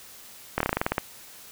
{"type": "slowing click train", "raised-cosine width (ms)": 0.5, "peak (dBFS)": -8, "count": 11, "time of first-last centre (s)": [0.58, 0.981], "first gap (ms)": 24, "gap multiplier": 1.11, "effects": ["white hiss -47 dBFS RMS until 1.51 s"]}